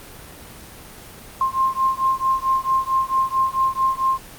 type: beating tone pair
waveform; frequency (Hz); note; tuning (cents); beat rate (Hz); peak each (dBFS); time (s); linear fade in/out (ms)
sine; 1056 / 1060.5; C6 / C6; +16 / +23; 4.5; -20; 1.41-4.18; 2
effects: pink hiss -40 dBFS RMS until 4.38 s + Opus 24 kbps